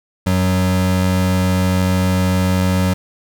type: tone pair together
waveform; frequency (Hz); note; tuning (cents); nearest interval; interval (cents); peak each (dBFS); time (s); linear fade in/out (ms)
square; 92.5 / 185.64; F#2 / F#3; 0 / +6; octave; 1206; -17; 0.26-2.94; 10
effects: none